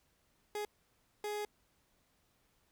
30% pulse tone bursts at uneven times, 417.3 Hz, G#4, 8 cents sharp, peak -34 dBFS, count 2, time 0.55-0.65 / 1.24-1.45 s, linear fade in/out 2 ms, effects pink hiss -74 dBFS RMS until 2.71 s

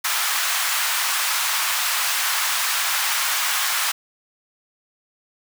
pink high-pass noise, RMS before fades -22 dBFS, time 0.04-3.92 s, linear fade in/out 10 ms, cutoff 990 Hz, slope 24 dB/octave, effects none

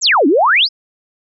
sine exponential two-way sweep, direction down then up, 7902 to 259.8 to 5390 Hz, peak -8 dBFS, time 0.01-0.69 s, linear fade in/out 50 ms, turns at 0.27 s, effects none

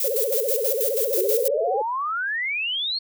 violet noise with tremolo, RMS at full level -24 dBFS, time 0-1.48 s, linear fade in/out 2 ms, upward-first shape square, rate 6.2 Hz, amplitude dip 65%
sine tone with vibrato, 493.4 Hz, B4, 2 cents flat, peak -22 dBFS, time 0.04-1.82 s, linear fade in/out 5 ms, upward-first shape sine, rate 15 Hz, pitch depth 250 cents each way
sine exponential sweep, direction up, 351.5 to 4377 Hz, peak -23 dBFS, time 1.17-2.99 s, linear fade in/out 10 ms
effects none

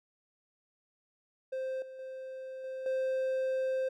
triangle tone with level steps, 523.3 Hz, C5, in tune, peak -31 / -42 / -38 / -35 / -27 dBFS, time 1.52-3.89 s, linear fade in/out 10 ms, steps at 1.82 / 1.99 / 2.64 / 2.86 s, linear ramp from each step 2 ms, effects none

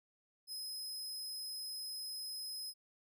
sawtooth tone, 5090 Hz, D#8, 39 cents sharp, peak -39 dBFS, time 0.47-2.74 s, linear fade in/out 50 ms, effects none

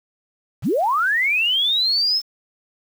sine linear sweep, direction up, 69.3 to 5320 Hz, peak -16 dBFS, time 0.62-2.22 s, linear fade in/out 50 ms, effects 7-bit

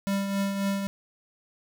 square tone with tremolo, 197.5 Hz, G3, 13 cents sharp, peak -24 dBFS, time 0.07-0.87 s, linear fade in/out 0 ms, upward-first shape triangle, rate 3.7 Hz, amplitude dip 50%, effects none

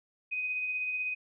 sine tone with tremolo, 2503 Hz, D#7, 10 cents sharp, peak -29 dBFS, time 0.31-1.15 s, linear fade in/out 20 ms, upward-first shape sine, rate 16 Hz, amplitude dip 30%, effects none

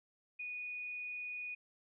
sine tone, 2469 Hz, D#7, 14 cents flat, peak -40 dBFS, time 0.39-1.55 s, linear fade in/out 10 ms, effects none

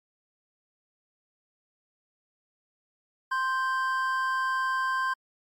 triangle tone pair together, 1046.5 / 1568 Hz, C6 / G6, 0 / 0 cents, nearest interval perfect fifth, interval 700 cents, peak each -25 / -27 dBFS, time 3.31-5.14 s, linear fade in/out 10 ms, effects MP3 64 kbps

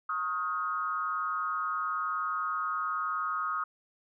sine tone with frequency modulation, 1255 Hz, D#6, 15 cents sharp, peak -29 dBFS, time 0.09-3.64 s, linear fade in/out 5 ms, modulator 161 Hz, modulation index 0.81, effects none

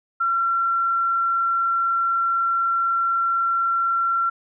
sine tone, 1362 Hz, F6, 44 cents flat, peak -18 dBFS, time 0.2-4.3 s, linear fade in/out 10 ms, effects none

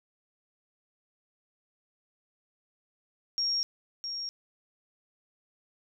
sine tone with echo, 5570 Hz, F8, 5 cents flat, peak -26 dBFS, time 3.38-3.63 s, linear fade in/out 0 ms, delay 660 ms, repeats 1, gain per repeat -7 dB, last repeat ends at 4.29 s, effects none

